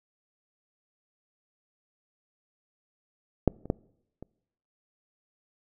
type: clicks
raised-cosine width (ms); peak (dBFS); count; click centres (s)
2; -6 / -28 / -11 / -28; 4; 3.477 / 3.656 / 3.701 / 4.226
effects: noise-tail reverb RT60 0.8 s tail -25 dB re dry